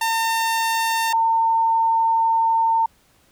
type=tone pair in turn; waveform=sawtooth / sine; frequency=906 / 906 Hz; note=A#5 / A#5; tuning=-50 / -50 cents; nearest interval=unison; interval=0 cents; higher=neither; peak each=-15 dBFS; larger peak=neither; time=0.01-1.13 / 1.13-2.86 s; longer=second; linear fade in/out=5 ms; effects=pink hiss -58 dBFS RMS until 3.31 s